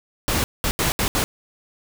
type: noise bursts at uneven times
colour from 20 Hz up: pink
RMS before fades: -21 dBFS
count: 5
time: 0.28-0.44 / 0.64-0.71 / 0.79-0.92 / 0.99-1.08 / 1.15-1.24 s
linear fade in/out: 0 ms
effects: none